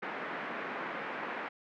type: band-pass noise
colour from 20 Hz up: white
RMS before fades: -39 dBFS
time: 0.02-1.49 s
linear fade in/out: 10 ms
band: 190 to 2000 Hz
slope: 24 dB/octave
effects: none